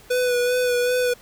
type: tone with vibrato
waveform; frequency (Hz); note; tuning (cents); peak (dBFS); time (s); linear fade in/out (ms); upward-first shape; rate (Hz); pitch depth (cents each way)
square; 493.9; B4; 0; -19; 0.1-1.14; 10; sine; 2.6; 24
effects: pink hiss -49 dBFS RMS until 1.21 s